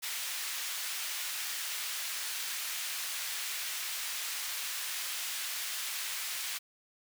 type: high-pass noise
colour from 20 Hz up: pink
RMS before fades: -37 dBFS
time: 0.02-6.59 s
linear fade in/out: 20 ms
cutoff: 2000 Hz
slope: 12 dB/octave
effects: none